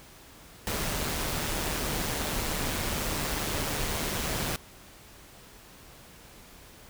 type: noise with amplitude modulation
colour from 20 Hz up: pink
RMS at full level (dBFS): -29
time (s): 0.67-4.56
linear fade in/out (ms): 0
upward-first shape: sine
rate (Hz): 152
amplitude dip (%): 40
effects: pink hiss -51 dBFS RMS until 6.89 s